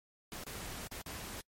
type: noise with dropouts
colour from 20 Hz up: pink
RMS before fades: -44 dBFS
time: 0.32-1.41 s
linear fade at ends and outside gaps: 0 ms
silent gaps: 0.437-0.466 / 0.873-0.914 / 1.016-1.061 s
effects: noise-tail reverb RT60 0.1 s tail -26 dB re dry + MP3 64 kbps